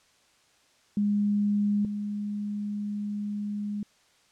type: tone pair in turn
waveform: sine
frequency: 205.5 / 206.5 Hz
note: G#3 / G#3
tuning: -18 / -10 cents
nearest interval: unison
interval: 8 cents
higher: second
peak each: -22 / -29 dBFS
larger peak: first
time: 0.97-1.85 / 1.85-3.83 s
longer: second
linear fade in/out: 2 ms
effects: white hiss -63 dBFS RMS until 4.31 s + low-pass 7000 Hz 12 dB/octave